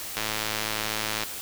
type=click train; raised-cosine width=0.2 ms; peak=-10 dBFS; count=116; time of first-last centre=0.17-1.235 s; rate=108 Hz; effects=white hiss -36 dBFS RMS until 1.41 s